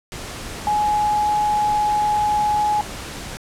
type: tone in noise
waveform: sine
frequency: 840 Hz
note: G#5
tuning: 19 cents sharp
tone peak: -16 dBFS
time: 0.67-2.81 s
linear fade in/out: 0 ms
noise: pink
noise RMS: -32 dBFS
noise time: 0.12-3.37 s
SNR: +13 dB
effects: low-pass 10000 Hz 12 dB/octave